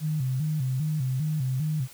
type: tone with vibrato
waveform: sine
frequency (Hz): 141.6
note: C#3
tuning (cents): +37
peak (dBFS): -24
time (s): 0-1.88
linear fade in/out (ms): 50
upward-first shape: square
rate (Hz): 2.5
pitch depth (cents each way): 150
effects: white hiss -49 dBFS RMS until 1.93 s